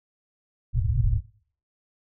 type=low-pass noise; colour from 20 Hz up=white; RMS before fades=-23 dBFS; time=0.73-1.21 s; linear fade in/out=20 ms; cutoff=130 Hz; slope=96 dB/octave; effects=noise-tail reverb RT60 0.5 s tail -20 dB re dry